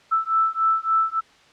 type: beating tone pair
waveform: sine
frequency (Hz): 1318.5 / 1322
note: E6 / E6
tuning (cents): 0 / +5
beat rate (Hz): 3.5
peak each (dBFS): -21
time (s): 0.11-1.21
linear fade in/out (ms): 20
effects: white hiss -53 dBFS RMS until 1.52 s + low-pass 4000 Hz 12 dB/octave